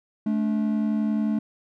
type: tone pair together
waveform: triangle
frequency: 215.9 / 287.2 Hz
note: A3 / D4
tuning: -33 / -39 cents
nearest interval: perfect fourth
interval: 494 cents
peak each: -20 / -27 dBFS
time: 0.26-1.39 s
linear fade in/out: 5 ms
effects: none